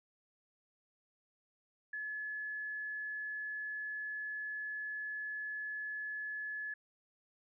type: tone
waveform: sine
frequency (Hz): 1710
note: A6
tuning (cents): -50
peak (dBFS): -38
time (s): 1.93-6.74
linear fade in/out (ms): 5
effects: none